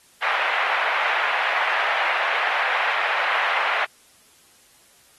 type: band-pass noise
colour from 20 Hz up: white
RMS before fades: -23 dBFS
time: 0.22-3.85 s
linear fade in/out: 5 ms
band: 660 to 2300 Hz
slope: 24 dB/octave
effects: white hiss -55 dBFS RMS until 5.18 s + AAC 32 kbps